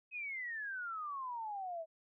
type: exponential sweep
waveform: sine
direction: down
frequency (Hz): 2560 to 632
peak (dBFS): -39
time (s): 0.11-1.86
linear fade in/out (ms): 50
effects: none